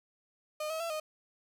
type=tone with pitch steps; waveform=35% pulse; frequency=611 / 639 / 671 / 619 Hz; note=D#5 / D#5 / E5 / D#5; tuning=-32 / +46 / +31 / -9 cents; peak=-32 dBFS; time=0.6-1 s; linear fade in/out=5 ms; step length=100 ms; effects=none